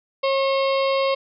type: harmonic tone with a mistuned harmonic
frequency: 542 Hz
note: C#5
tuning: 39 cents flat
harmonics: 1 / 2 / 4 / 5 / 6 / 7 / 8 / 9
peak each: -19 / -25 / -31 / -33 / -35 / -36 / -37 / -38 dBFS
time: 0.23-1.15 s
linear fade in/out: 10 ms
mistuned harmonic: 6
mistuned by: -41 cents
effects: none